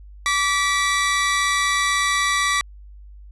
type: tone pair together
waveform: sawtooth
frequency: 1157 / 1953.7 Hz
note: D6 / B6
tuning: -26 / -19 cents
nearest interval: major sixth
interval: 907 cents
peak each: -17 dBFS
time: 0.26-2.61 s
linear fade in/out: 0 ms
effects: added 50 Hz sine -39 dBFS peak until 3.31 s + resampled to 22050 Hz